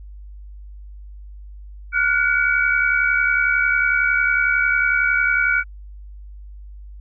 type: tone cluster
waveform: sine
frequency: 1417 / 1488 / 2275 Hz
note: F6 / F#6 / C#7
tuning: +25 / +9 / +44 cents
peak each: -20 / -19 / -20 dBFS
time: 1.92-5.64 s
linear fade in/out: 50 ms
effects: added 50 Hz sine -35 dBFS peak until 7 s